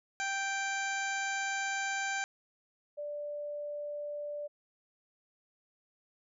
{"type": "harmonic tone", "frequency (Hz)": 784, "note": "G5", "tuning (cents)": 0, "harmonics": [1, 2, 3, 4, 5, 6, 7, 8, 9], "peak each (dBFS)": [-37, -35, -39, -48, -49, -50, -55, -45, -45], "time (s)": [0.2, 2.24], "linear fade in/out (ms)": 0}
{"type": "tone", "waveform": "sine", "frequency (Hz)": 587.3, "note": "D5", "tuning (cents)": 0, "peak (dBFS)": -36, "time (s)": [2.97, 4.48], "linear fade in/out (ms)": 20}
{"effects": []}